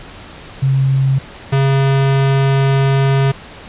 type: tone pair in turn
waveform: sine / square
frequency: 134.5 / 136.38 Hz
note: C3 / C#3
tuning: +48 / -28 cents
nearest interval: unison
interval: 24 cents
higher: second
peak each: -10 / -11 dBFS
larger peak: first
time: 0.62-1.19 / 1.52-3.32 s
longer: second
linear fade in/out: 10 ms
effects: pink hiss -35 dBFS RMS until 3.68 s + resampled to 8000 Hz